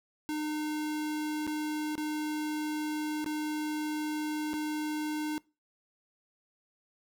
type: tone with dropouts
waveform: square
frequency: 304.3 Hz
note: D#4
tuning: 38 cents flat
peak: -32 dBFS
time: 0.29-5.38 s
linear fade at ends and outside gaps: 0 ms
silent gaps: 1.468-1.475 / 1.954-1.979 / 3.244-3.261 / 4.533-4.539 s
effects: noise-tail reverb RT60 0.3 s tail -23 dB re dry